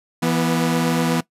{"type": "tone pair together", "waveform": "sawtooth", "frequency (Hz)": [166.04, 244.9], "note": ["E3", "B3"], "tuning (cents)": [13, -14], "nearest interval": "perfect fifth", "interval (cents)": 673, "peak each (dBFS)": -16, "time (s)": [0.22, 1.21], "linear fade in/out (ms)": 10, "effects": ["noise-tail reverb RT60 0.1 s tail -19 dB re dry", "resampled to 32000 Hz"]}